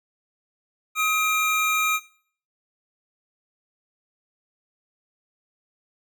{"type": "tone pair together", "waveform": "square", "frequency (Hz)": [1267, 2392], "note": ["D#6", "D7"], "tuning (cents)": [31, 31], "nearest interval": "major seventh", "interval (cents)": 1100, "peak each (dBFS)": -24, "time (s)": [0.95, 2], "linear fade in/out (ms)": 50, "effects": ["noise-tail reverb RT60 0.5 s tail -17 dB re dry"]}